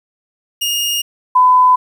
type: tone pair in turn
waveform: sawtooth / sine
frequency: 2845 / 1005.9 Hz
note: F7 / B5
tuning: +31 / +31 cents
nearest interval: octave + tritone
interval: 1800 cents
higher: first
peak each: -12 / -6 dBFS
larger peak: second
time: 0.61-1.02 / 1.35-1.76 s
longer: neither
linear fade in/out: 10 ms
effects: 8-bit